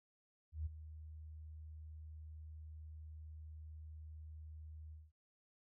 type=tone with ADSR envelope; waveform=sine; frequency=77.78 Hz; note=D#2; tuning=in tune; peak=-36 dBFS; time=0.52-5.12 s; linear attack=140 ms; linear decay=16 ms; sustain=-13 dB; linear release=200 ms; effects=none